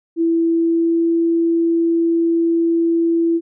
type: tone with pitch glide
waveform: sine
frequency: 331.8 to 333.9 Hz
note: E4 to E4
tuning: +11 to +22 cents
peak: -13 dBFS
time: 0.16-3.41 s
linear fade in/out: 50 ms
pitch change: +11 cents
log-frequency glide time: 0.5-1.09 s
effects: none